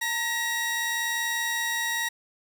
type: tone pair together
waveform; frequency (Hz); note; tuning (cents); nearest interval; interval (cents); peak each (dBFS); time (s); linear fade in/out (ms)
sawtooth; 912.1 / 1905; A#5 / A#6; -38 / +37; octave + minor second; 1275; -30 / -23; 0.01-2.09; 10
effects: none